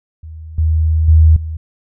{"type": "tone with level steps", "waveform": "sine", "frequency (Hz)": 79.4, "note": "D#2", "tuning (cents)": 36, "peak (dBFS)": [-28, -10, -4, -20], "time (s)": [0.23, 1.57], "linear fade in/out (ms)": 5, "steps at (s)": [0.58, 1.08, 1.36], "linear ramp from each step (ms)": 5, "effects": []}